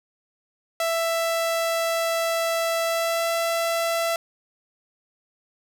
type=tone with pitch glide; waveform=sawtooth; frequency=663 to 668.4 Hz; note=E5 to E5; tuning=+10 to +24 cents; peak=-18 dBFS; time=0.8-4.16 s; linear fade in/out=2 ms; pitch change=+14 cents; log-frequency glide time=2.84-3.28 s; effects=none